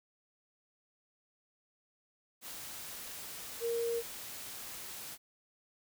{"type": "tone in noise", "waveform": "sine", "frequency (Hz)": 466.2, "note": "A#4", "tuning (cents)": 0, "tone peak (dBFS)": -31, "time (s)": [3.6, 4.03], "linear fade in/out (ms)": 50, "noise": "white", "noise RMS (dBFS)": -45, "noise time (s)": [2.41, 5.18], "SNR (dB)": 11, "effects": []}